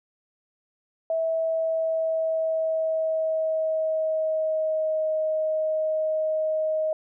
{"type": "tone with pitch glide", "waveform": "sine", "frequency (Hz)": [651, 626.6], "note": ["E5", "D#5"], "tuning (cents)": [-22, 12], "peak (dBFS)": -22, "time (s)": [1.1, 6.93], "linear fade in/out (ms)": 2, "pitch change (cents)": -66, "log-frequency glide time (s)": [1.2, 5.12], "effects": []}